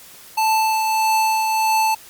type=tone with tremolo; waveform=square; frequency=880 Hz; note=A5; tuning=in tune; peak=-15 dBFS; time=0.37-1.95 s; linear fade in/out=10 ms; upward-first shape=triangle; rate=1.6 Hz; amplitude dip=35%; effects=white hiss -43 dBFS RMS until 2.09 s + Opus 48 kbps